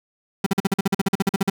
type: tone bursts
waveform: 35% pulse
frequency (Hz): 195.1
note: G3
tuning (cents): -8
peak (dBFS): -14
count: 16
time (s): 0.44-1.499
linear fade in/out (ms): 5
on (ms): 24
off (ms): 45
effects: none